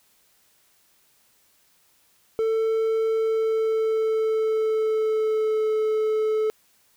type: tone with pitch glide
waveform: triangle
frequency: 445.2 to 433.8 Hz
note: A4 to A4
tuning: +20 to -25 cents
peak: -18 dBFS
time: 2.39-6.5 s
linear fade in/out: 0 ms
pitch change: -45 cents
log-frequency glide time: 3.1-5.7 s
effects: white hiss -62 dBFS RMS until 6.96 s